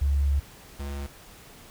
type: tone pair in turn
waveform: sine / square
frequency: 70.3 / 70.3 Hz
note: C#2 / C#2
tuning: +25 / +25 cents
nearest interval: unison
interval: 0 cents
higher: neither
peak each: -20 / -32 dBFS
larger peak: first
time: 0.01-0.4 / 0.79-1.07 s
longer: first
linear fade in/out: 10 ms
effects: pink hiss -49 dBFS RMS until 1.7 s